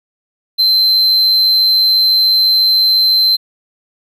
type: tone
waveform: triangle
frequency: 4097 Hz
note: C8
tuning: 37 cents flat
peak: -7 dBFS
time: 0.58-3.37 s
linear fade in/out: 20 ms
effects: none